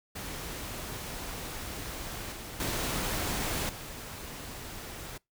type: noise with level steps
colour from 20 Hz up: pink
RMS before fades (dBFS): -39 / -42 / -32 / -42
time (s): 0.15-5.18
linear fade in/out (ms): 10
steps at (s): 2.32 / 2.6 / 3.69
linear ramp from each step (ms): 2
effects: noise-tail reverb RT60 0.2 s tail -25 dB re dry